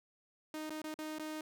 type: tone with dropouts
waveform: sawtooth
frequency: 309.7 Hz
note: D#4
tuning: 8 cents flat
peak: -36 dBFS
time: 0.54-1.41 s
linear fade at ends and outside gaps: 2 ms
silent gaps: 0.696-0.704 / 0.818-0.841 / 0.942-0.988 / 1.185-1.195 s
effects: none